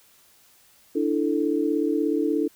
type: chord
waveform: sine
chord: D suspended second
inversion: none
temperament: just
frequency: 293.7 / 330.4 / 440.5 Hz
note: D4 / E4 / A4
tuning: 0 / +4 / +2 cents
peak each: -24 / -25 / -26 dBFS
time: 0.95-2.48 s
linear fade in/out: 10 ms
effects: white hiss -57 dBFS RMS until 2.55 s

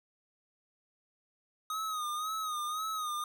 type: tone with vibrato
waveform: square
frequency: 1249 Hz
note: D#6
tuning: 6 cents sharp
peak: -34 dBFS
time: 1.7-3.24 s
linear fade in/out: 2 ms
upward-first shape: sine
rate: 1.9 Hz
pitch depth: 68 cents each way
effects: none

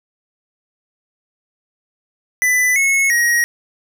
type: tone with pitch steps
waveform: square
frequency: 1996 / 2187 / 1891 Hz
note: B6 / C#7 / A#6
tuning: +18 / -24 / +24 cents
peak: -13 dBFS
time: 2.42-3.44 s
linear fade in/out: 0 ms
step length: 340 ms
effects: none

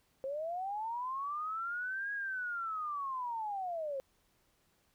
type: linear two-way sweep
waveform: sine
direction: up then down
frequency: 523.3 to 1658 to 523.3 Hz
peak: -35 dBFS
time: 0.24-4 s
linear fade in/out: 0 ms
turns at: 2.13 s
effects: pink hiss -73 dBFS RMS until 4.94 s

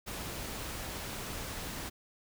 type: noise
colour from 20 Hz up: pink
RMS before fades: -40 dBFS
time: 0.06-1.9 s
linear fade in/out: 20 ms
effects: none

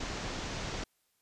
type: low-pass noise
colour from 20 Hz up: pink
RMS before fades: -38 dBFS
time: 0-0.84 s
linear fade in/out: 5 ms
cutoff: 7000 Hz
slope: 48 dB/octave
effects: white hiss -75 dBFS RMS until 1.21 s + resampled to 32000 Hz

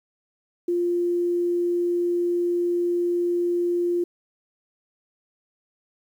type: tone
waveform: sine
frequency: 349.2 Hz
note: F4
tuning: in tune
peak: -20 dBFS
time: 0.68-4.04 s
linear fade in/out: 5 ms
effects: 9-bit

